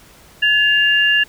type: tone pair together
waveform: sine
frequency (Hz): 1706 / 2795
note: G#6 / F7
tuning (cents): +46 / +1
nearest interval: major sixth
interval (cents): 855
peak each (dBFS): -14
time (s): 0.42-1.24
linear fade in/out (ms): 10
effects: pink hiss -46 dBFS RMS until 1.28 s